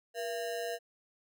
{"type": "ring-modulated tone", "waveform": "square", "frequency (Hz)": 576, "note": "D5", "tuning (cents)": -34, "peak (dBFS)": -32, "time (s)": [0.14, 0.79], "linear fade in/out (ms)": 50, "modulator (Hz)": 99.3, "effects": []}